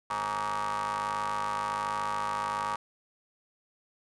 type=ring-modulated tone; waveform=30% pulse; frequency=101.3 Hz; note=G#2; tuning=43 cents flat; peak=-24 dBFS; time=0.1-2.76 s; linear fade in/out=5 ms; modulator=1040 Hz; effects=resampled to 24000 Hz